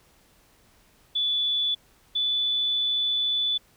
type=tone pair in turn; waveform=sine; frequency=3457 / 3477 Hz; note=A7 / A7; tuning=-31 / -21 cents; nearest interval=unison; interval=10 cents; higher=second; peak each=-22 / -22 dBFS; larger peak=neither; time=1.15-1.75 / 2.15-3.58 s; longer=second; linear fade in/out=10 ms; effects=pink hiss -60 dBFS RMS until 3.76 s